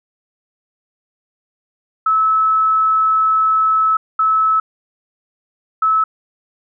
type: tone bursts at uneven times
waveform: sine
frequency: 1300 Hz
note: E6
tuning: 24 cents flat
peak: -11 dBFS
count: 3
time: 2.06-3.97 / 4.19-4.6 / 5.82-6.04 s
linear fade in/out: 5 ms
effects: none